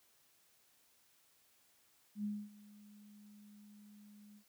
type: tone with ADSR envelope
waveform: sine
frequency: 207.7 Hz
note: G#3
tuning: in tune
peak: -35 dBFS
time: 2.15-4.44 s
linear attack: 91 ms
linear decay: 250 ms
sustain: -21 dB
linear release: 81 ms
effects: white hiss -71 dBFS RMS until 4.48 s + high-pass 60 Hz 12 dB/octave